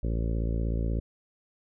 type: harmonic tone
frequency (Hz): 56.4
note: A1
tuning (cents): +44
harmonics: 1 / 2 / 3 / 4 / 5 / 6 / 7 / 8 / 9 / 10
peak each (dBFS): -27 / -33 / -37 / -39 / -41 / -43 / -44 / -45 / -46 / -47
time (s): 0.03-1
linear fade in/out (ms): 5
effects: none